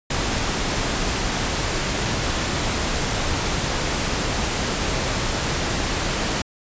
pink noise, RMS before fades -23 dBFS, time 0.1-6.42 s, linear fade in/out 5 ms, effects resampled to 16000 Hz

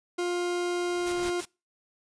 40% pulse tone, 352.5 Hz, F4, 16 cents sharp, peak -26 dBFS, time 0.18-1.41 s, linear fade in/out 10 ms
pink noise with exponential growth, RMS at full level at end -38 dBFS, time 0.56-1.3 s, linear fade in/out 0 ms, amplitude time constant 160 ms
white noise bursts, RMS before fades -38 dBFS, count 3, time 1.06-1.455 s, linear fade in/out 10 ms, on 69 ms, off 94 ms
effects noise-tail reverb RT60 0.3 s tail -26 dB re dry + resampled to 22050 Hz

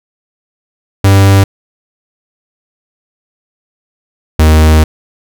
45% pulse tone pair in turn, 98 / 78.23 Hz, G2 / D#2, 0 / +10 cents, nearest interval major third, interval 390 cents, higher first, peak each -3 dBFS, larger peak neither, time 1.04-1.44 / 4.39-4.84 s, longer second, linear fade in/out 5 ms, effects none

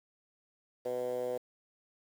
10% pulse tone with band-pass filter, 124.6 Hz, B2, 16 cents sharp, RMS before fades -35 dBFS, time 0.85-1.38 s, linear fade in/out 10 ms, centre 520 Hz, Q 4.7, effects 9-bit

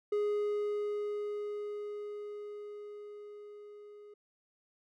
triangle tone with level ramp, 415.3 Hz, G#4, in tune, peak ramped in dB -26 to -48 dBFS, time 0.12-4.14 s, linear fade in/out 5 ms, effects none

